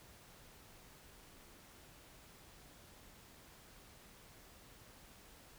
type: silence
effects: pink hiss -60 dBFS RMS until 5.58 s